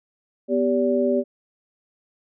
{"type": "tone cluster", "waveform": "sine", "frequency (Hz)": [247.4, 393.8, 576], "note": ["B3", "G4", "D5"], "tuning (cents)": [3, 8, -34], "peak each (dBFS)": -22, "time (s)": [0.48, 1.24], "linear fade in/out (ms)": 50, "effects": []}